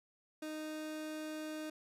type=tone; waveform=30% pulse; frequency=309.4 Hz; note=D#4; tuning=10 cents flat; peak=-38 dBFS; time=0.42-1.7 s; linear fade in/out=5 ms; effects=resampled to 32000 Hz